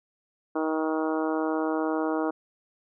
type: harmonic tone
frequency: 157.9 Hz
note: D#3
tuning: 26 cents sharp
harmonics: 2 / 3 / 4 / 5 / 6 / 7 / 8 / 9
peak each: -27 / -31 / -33 / -35 / -37 / -38 / -39 / -40 dBFS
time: 0.55-2.31 s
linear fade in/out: 10 ms
effects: none